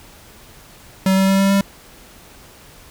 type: tone with pitch steps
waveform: square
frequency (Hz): 190.6 / 192.26 / 193.93 / 195.62 / 197.32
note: G3 / G3 / G3 / G3 / G3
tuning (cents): -48 / -33 / -18 / -3 / +12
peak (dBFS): -13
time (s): 1.06-1.61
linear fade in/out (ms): 2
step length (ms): 110
effects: pink hiss -44 dBFS RMS until 2.9 s